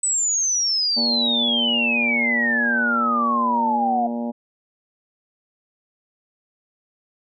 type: exponential sweep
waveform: sine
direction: down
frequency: 8090 to 698.5 Hz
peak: -18 dBFS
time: 0.03-4.07 s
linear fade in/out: 5 ms
type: harmonic tone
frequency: 118.2 Hz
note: A#2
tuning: 24 cents sharp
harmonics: 2 / 3 / 4 / 5 / 6 / 7 / 8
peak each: -24 / -40 / -37 / -32 / -40 / -36 / -44 dBFS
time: 0.96-4.32 s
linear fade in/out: 20 ms
effects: none